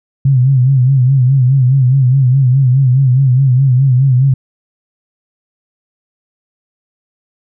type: tone with vibrato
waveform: sine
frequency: 130.9 Hz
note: C3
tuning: 1 cent sharp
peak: -6 dBFS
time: 0.25-4.34 s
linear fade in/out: 5 ms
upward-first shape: sine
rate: 4.8 Hz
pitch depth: 100 cents each way
effects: none